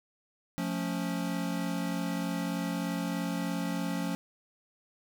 square chord, F augmented, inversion none, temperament equal with one note detuned, 176.75 / 220 / 277.2 Hz, F3 / A3 / C#4, +21 / 0 / 0 cents, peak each -34 / -38 / -36 dBFS, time 0.58-4.15 s, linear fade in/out 0 ms, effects none

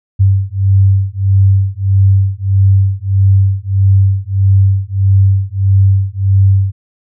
sine beating tone pair, 96.5 / 98.1 Hz, G2 / G2, -27 / +2 cents, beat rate 1.6 Hz, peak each -10 dBFS, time 0.19-6.72 s, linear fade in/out 20 ms, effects none

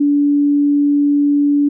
sine tone, 288.3 Hz, D4, 32 cents flat, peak -10 dBFS, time 0-1.69 s, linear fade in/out 10 ms, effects none

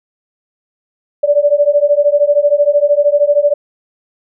sine beating tone pair, 575 / 588 Hz, D5 / D5, -37 / +2 cents, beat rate 13 Hz, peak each -11 dBFS, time 1.23-3.54 s, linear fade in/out 10 ms, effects none

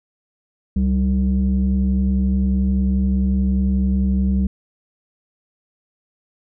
sine tone pair together, 68.11 / 193 Hz, C#2 / G3, -30 / -27 cents, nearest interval octave + tritone, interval 1803 cents, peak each -16 dBFS, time 0.76-4.47 s, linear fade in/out 5 ms, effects tanh soft clip ceiling -11 dBFS

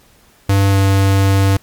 square tone with pitch glide, 98.5 to 97.59 Hz, G2 to G2, +9 to -7 cents, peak -10 dBFS, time 0.49-1.57 s, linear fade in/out 5 ms, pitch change -16 cents, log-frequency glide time 0.7-0.76 s, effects pink hiss -50 dBFS RMS until 1.62 s + MP3 96 kbps

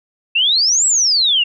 sine exponential two-way sweep, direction up then down, 2637 to 7902 to 2737 Hz, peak -11 dBFS, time 0.35-1.44 s, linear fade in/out 10 ms, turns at 0.86 s, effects none

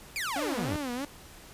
sawtooth exponential sweep, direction down, 2500 to 77.78 Hz, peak -27 dBFS, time 0.16-0.76 s, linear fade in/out 0 ms
sawtooth tone with vibrato, 270.1 Hz, C#4, 45 cents flat, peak -28 dBFS, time 0.36-1.05 s, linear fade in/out 2 ms, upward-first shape sine, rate 3.1 Hz, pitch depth 200 cents each way
effects pink hiss -50 dBFS RMS until 1.53 s + resampled to 32000 Hz

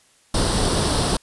pink noise with comb filter, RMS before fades -20 dBFS, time 0.34-1.17 s, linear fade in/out 5 ms, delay 0.22 ms, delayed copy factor +0.6, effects white hiss -57 dBFS RMS until 1.22 s + resampled to 24000 Hz

